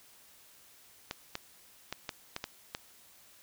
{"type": "clicks", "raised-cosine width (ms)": 0.2, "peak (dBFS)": -18, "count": 7, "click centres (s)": [1.111, 1.354, 1.926, 2.092, 2.364, 2.441, 2.749], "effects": ["white hiss -59 dBFS RMS until 3.42 s"]}